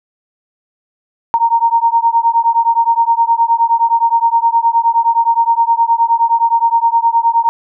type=beating tone pair; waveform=sine; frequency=921 / 930.6 Hz; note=A#5 / A#5; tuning=-21 / -3 cents; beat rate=9.6 Hz; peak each=-12 dBFS; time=1.34-7.49 s; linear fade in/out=0 ms; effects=none